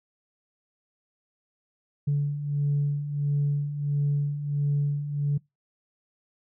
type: beating tone pair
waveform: sine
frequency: 143 / 144.5 Hz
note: D3 / D3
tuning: -46 / -28 cents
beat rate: 1.5 Hz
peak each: -29 / -23 dBFS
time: 2.07-5.38 s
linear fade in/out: 10 ms
effects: noise-tail reverb RT60 0.2 s tail -25 dB re dry + tanh soft clip ceiling -18 dBFS